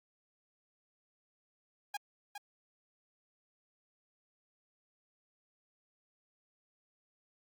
sawtooth tone with echo, 817 Hz, G#5, 29 cents flat, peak -32 dBFS, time 1.94-1.97 s, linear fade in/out 5 ms, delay 410 ms, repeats 1, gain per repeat -7 dB, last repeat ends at 2.38 s, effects Opus 48 kbps

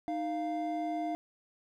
triangle tone pair together, 310 / 695.9 Hz, D#4 / F5, -6 / -6 cents, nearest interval octave + major second, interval 1400 cents, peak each -33 / -32 dBFS, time 0.08-1.15 s, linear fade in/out 0 ms, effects none

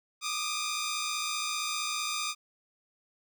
10% pulse tone pair together, 1189.2 / 1244.5 Hz, D6 / D#6, +21 / 0 cents, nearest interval minor second, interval 79 cents, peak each -25 / -26 dBFS, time 0.21-2.35 s, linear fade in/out 50 ms, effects none

